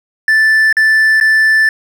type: tone with dropouts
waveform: triangle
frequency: 1760 Hz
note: A6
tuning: in tune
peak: -5 dBFS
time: 0.28-1.69 s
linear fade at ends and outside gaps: 2 ms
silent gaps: 0.727-0.768 / 1.201-1.21 s
effects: none